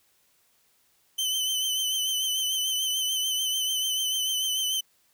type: tone with vibrato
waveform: sawtooth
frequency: 3056 Hz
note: G7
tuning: 45 cents flat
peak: -22 dBFS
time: 1.18-4.81 s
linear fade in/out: 10 ms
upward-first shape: triangle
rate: 6.8 Hz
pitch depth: 51 cents each way
effects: white hiss -66 dBFS RMS until 5.13 s